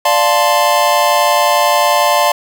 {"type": "chord", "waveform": "square", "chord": "D minor seventh", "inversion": "none", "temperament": "equal", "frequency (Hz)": [587.3, 698.5, 880, 1046.5], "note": ["D5", "F5", "A5", "C6"], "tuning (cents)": [0, 0, 0, 0], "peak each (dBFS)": -16, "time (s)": [0.05, 2.32], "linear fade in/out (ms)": 5, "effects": ["7-bit"]}